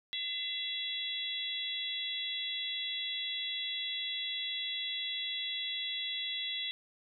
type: harmonic tone with a mistuned harmonic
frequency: 676 Hz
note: E5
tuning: 43 cents sharp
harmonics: 3 / 4 / 5 / 6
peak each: -43 / -46 / -36 / -40 dBFS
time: 0.13-6.71 s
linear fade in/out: 0 ms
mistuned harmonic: 6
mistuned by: -74 cents
effects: none